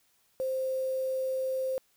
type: tone with quantisation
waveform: sine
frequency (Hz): 523.3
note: C5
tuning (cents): 0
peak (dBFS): -28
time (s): 0.4-1.78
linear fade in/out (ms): 0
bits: 8
effects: white hiss -69 dBFS RMS until 1.96 s